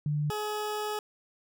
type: tone pair in turn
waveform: sine / 20% pulse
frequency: 148.5 / 422.9 Hz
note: D3 / G#4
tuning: +20 / +31 cents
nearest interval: octave + tritone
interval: 1811 cents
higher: second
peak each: -26 dBFS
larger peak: neither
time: 0.06-0.3 / 0.3-0.99 s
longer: second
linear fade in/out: 2 ms
effects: none